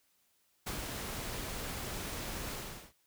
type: noise with ADSR envelope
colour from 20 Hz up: pink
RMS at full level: -37 dBFS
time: 0.66-2.93 s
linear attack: 13 ms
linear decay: 88 ms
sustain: -3 dB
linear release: 390 ms
effects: white hiss -73 dBFS RMS until 3.06 s